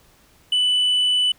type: tone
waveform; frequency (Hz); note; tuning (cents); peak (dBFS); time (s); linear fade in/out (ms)
sine; 2984; F#7; +14; -13; 0.52-1.32; 5
effects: tanh soft clip ceiling -15 dBFS + pink hiss -55 dBFS RMS until 1.38 s